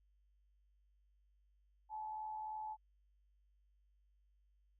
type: tone with amplitude modulation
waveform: sine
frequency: 863 Hz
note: A5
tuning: 34 cents flat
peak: -40 dBFS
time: 1.89-2.77 s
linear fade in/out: 50 ms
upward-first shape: sine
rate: 83.2 Hz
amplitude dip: 40%
effects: added 50 Hz sine -70 dBFS peak until 4.79 s